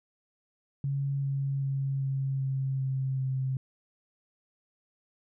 sine tone with pitch steps, 138.9 / 137.7 / 136.51 / 135.34 / 134.17 / 133.01 / 131.86 Hz, C#3 / C#3 / C#3 / C#3 / C3 / C3 / C3, +4 / -11 / -26 / -41 / +44 / +29 / +14 cents, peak -27 dBFS, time 0.84-3.57 s, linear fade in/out 2 ms, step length 390 ms, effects none

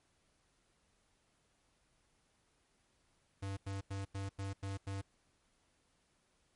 square tone bursts, 98 Hz, G2, in tune, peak -39 dBFS, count 7, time 3.42-5.016 s, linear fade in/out 10 ms, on 150 ms, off 91 ms, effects pink hiss -75 dBFS RMS until 6.55 s + MP3 48 kbps

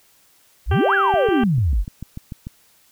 sine exponential two-way sweep, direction up then down, 40 to 1700 to 40 Hz, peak -15 dBFS, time 0.66-1.85 s, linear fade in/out 50 ms, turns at 0.94 s
harmonic tone, 392 Hz, G4, in tune, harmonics 1 / 2 / 3 / 4 / 5 / 6 / 7 / 8, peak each -23 / -25 / -30 / -28 / -39 / -41 / -36 / -36 dBFS, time 0.71-1.44 s, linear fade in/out 5 ms
click train, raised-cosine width 5 ms, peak -18 dBFS, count 10, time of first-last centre 1.14-2.469 s, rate 6.77 Hz
effects white hiss -56 dBFS RMS until 2.91 s

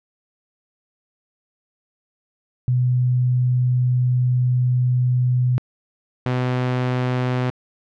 sine / sawtooth tone pair in turn, 125.1 / 126.04 Hz, B2 / B2, +23 / +36 cents, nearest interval unison, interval 13 cents, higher second, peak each -15 dBFS, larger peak neither, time 2.68-5.58 / 6.26-7.5 s, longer first, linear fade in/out 0 ms, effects low-pass 3000 Hz 12 dB/octave

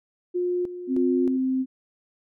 sine tone with tremolo, 356.9 Hz, F4, 38 cents sharp, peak -22 dBFS, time 0.34-1.38 s, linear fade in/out 20 ms, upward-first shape square, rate 1.6 Hz, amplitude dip 70%
sine tone, 261 Hz, C4, 4 cents flat, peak -21 dBFS, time 0.87-1.66 s, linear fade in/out 50 ms
effects none

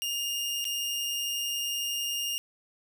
sawtooth tone with dropouts, 2827 Hz, F7, 20 cents sharp, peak -26 dBFS, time 0.02-2.38 s, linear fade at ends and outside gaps 0 ms, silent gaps 0.643-0.652 s, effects none

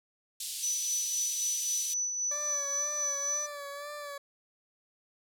white band-pass noise, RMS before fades -38 dBFS, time 0.4-1.94 s, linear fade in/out 5 ms, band 3300 to 11000 Hz, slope 24 dB/octave
sine tone with tremolo, 5970 Hz, F#8, 15 cents sharp, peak -28 dBFS, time 0.62-3.47 s, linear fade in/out 20 ms, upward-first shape sine, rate 3.8 Hz, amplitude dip 40%
20% pulse tone with vibrato, 577 Hz, D5, 31 cents flat, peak -34 dBFS, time 2.31-4.18 s, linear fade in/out 5 ms, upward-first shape sine, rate 2 Hz, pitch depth 41 cents each way
effects none

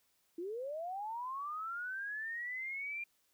sine linear sweep, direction up, 325.5 to 2400 Hz, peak -38 dBFS, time 0.38-3.04 s, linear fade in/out 5 ms, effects white hiss -75 dBFS RMS until 3.33 s

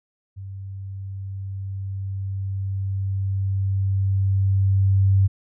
sine tone with level ramp, 97.1 Hz, G2, 16 cents flat, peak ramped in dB -32 to -13 dBFS, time 0.36-5.28 s, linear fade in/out 20 ms, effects none

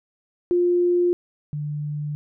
sine tone pair in turn, 352.5 / 148.21 Hz, F4 / D3, +16 / +16 cents, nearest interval octave + minor third, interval 1500 cents, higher first, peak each -16 / -25 dBFS, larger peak first, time 0.51-1.13 / 1.53-2.15 s, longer neither, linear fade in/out 0 ms, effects none

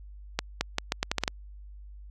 accelerating click train, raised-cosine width 0.2 ms, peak -8 dBFS, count 9, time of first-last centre 0.39-1.279 s, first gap 220 ms, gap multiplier 0.79, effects added 50 Hz sine -43 dBFS peak until 2.1 s + AAC 64 kbps

